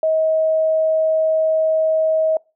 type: tone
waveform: sine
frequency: 635 Hz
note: D#5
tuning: 35 cents sharp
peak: -14 dBFS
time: 0.03-2.37 s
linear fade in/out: 2 ms
effects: noise-tail reverb RT60 0.3 s tail -25 dB re dry